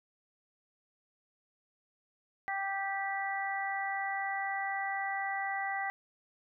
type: harmonic tone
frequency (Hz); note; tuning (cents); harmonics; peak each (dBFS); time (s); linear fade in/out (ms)
392; G4; 0; 2 / 3 / 4 / 5; -35 / -44 / -42 / -36; 2.48-5.9; 0
effects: none